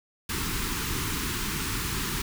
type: band-stop noise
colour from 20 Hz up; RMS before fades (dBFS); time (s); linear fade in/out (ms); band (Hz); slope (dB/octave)
pink; -30; 0.29-2.22; 5; 410 to 940; 48
effects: none